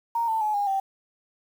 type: tone with pitch steps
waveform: sine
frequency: 930 / 889.5 / 850.8 / 813.8 / 778.4 Hz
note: A#5 / A5 / G#5 / G#5 / G5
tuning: -4 / +19 / +42 / -35 / -12 cents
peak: -22 dBFS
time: 0.15-0.8 s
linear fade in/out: 5 ms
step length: 130 ms
effects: 8-bit

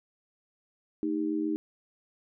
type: tone with amplitude modulation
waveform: sine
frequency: 311.1 Hz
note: D#4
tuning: in tune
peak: -23 dBFS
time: 1.03-1.56 s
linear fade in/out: 0 ms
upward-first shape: sine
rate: 87.4 Hz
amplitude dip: 85%
effects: none

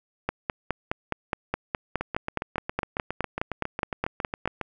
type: two click trains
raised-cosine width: 0.5 ms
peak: -10 / -14 dBFS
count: 21 / 20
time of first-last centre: 0.29-4.457 / 2.01-4.613 s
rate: 4.8 / 7.3 Hz
effects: none

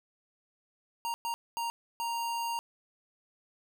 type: tone bursts at uneven times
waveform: square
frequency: 932.3 Hz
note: A#5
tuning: in tune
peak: -32 dBFS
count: 4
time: 1.05-1.14 / 1.25-1.34 / 1.57-1.7 / 2-2.59 s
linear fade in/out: 0 ms
effects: none

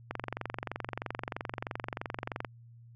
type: click train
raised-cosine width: 0.5 ms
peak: -19 dBFS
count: 55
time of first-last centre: 0.11-2.448 s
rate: 23.1 Hz
effects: added 117 Hz sine -51 dBFS peak until 2.95 s

